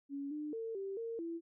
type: tone with pitch steps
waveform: sine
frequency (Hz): 280.4 / 300.5 / 452 / 390.4 / 458.7 / 334.3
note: C#4 / D4 / A4 / G4 / A#4 / E4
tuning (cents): +20 / +40 / +47 / -7 / -28 / +24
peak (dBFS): -38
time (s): 0.09-1.41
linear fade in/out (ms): 50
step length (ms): 220
effects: none